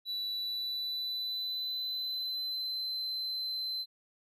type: tone with pitch glide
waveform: triangle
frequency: 3951 to 4069 Hz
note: B7 to C8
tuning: 0 to -49 cents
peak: -32 dBFS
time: 0.05-3.86 s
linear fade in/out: 50 ms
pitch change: +51 cents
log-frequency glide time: 0.33-2.83 s
effects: none